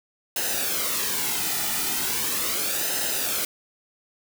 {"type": "noise with flanger", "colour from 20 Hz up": "white", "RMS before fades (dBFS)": -26, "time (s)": [0.36, 3.45], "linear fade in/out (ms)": 2, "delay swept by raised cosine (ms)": [0.87, 1.87], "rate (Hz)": 0.38, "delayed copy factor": -0.6, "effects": []}